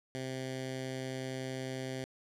10% pulse tone with notch filter, 130.81 Hz, C3, in tune, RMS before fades -39 dBFS, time 0.15-2.04 s, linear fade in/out 0 ms, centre 1000 Hz, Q 1.3, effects low-pass 9000 Hz 12 dB/octave

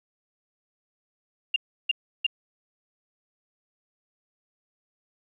sine tone bursts, 2799 Hz, F7, 3 cents sharp, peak -19 dBFS, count 3, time 1.54-2.266 s, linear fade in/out 5 ms, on 22 ms, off 330 ms, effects 10-bit

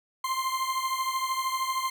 40% pulse beating tone pair, 1045 / 1058 Hz, C6 / C6, -2 / +19 cents, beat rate 13 Hz, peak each -28 / -31 dBFS, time 0.24-1.9 s, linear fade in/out 5 ms, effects none

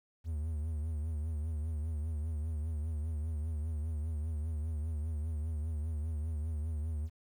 triangle tone with vibrato, 77.78 Hz, D#2, in tune, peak -31 dBFS, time 0.24-7.1 s, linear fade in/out 50 ms, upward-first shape triangle, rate 5 Hz, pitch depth 110 cents each way, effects 11-bit

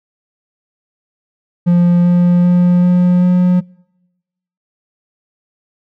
triangle tone with pitch steps, 174.7 / 176.02 / 177.34 / 178.68 / 180.03 Hz, F3 / F3 / F3 / F3 / F#3, +1 / +14 / +27 / +40 / -47 cents, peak -5 dBFS, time 1.66-3.61 s, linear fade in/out 20 ms, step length 390 ms, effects noise-tail reverb RT60 1.0 s tail -26 dB re dry

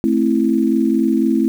sine chord, A minor, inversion none, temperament just, 220 / 264 / 330 Hz, A3 / C4 / E4, 0 / +16 / +2 cents, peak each -17 dBFS, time 0.04-1.48 s, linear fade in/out 0 ms, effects 7-bit

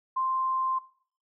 sine tone, 1046.5 Hz, C6, in tune, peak -25 dBFS, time 0.16-0.79 s, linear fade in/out 10 ms, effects noise-tail reverb RT60 0.5 s tail -17 dB re dry

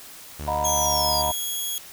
sawtooth tone with pitch glide, 73.7 to 74.17 Hz, D2 to D2, +7 to +18 cents, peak -27 dBFS, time 0.39-1.32 s, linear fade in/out 10 ms, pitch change +11 cents, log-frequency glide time 0.97-1.1 s
sine chord, B major seventh, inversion first, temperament equal with one note detuned, 622.3 / 721 / 932.3 / 987.8 Hz, D#5 / F#5 / A#5 / B5, 0 / -45 / 0 / 0 cents, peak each -28 dBFS, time 0.47-1.32 s, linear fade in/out 10 ms
sine linear sweep, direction down, 6490 to 4711 Hz, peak -24 dBFS, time 0.64-1.22 s, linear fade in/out 5 ms
10% pulse tone, 3322 Hz, G#7, in tune, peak -18 dBFS, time 0.65-1.78 s, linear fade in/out 0 ms
effects white hiss -43 dBFS RMS until 1.92 s

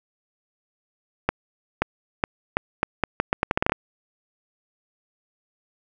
accelerating click train, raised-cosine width 0.5 ms, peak -4 dBFS, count 15, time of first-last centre 1.29-3.721 s, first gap 530 ms, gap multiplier 0.79, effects none

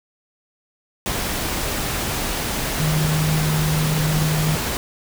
sine tone in noise, 154.8 Hz, D#3, 9 cents flat, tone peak -18 dBFS, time 2.8-4.55 s, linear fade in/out 0 ms, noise pink, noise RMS -24 dBFS, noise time 1.06-4.77 s, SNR +3 dB, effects none

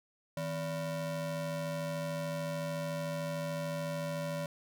square ring-modulated tone, 207.4 Hz, G#3, 2 cents flat, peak -32 dBFS, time 0.37-4.46 s, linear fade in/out 2 ms, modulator 368 Hz, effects none

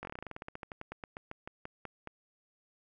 slowing click train, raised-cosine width 0.5 ms, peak -26 dBFS, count 25, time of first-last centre 0.03-2.073 s, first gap 20 ms, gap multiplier 1.11, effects none

